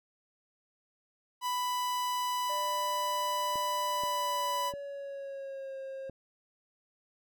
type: tone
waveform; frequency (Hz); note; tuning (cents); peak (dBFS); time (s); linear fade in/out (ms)
45% pulse; 992; B5; +7; -30; 1.41-4.73; 50
type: tone with pitch glide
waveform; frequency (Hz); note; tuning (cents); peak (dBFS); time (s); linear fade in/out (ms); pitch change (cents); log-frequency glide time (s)
triangle; 595 to 536.2; D5 to C5; +22 to +42; -36; 2.49-6.1; 10; -180; 3.86-5.77
type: clicks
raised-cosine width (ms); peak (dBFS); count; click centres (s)
2; -32; 4; 3.557 / 4.036 / 4.738 / 6.096
effects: none